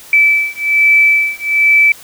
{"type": "beating tone pair", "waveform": "sine", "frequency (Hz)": [2313, 2314.2], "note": ["D7", "D7"], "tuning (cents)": [-27, -26], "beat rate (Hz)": 1.2, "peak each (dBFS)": -11, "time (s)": [0.13, 1.92], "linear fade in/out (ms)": 2, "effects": ["white hiss -37 dBFS RMS until 2.03 s"]}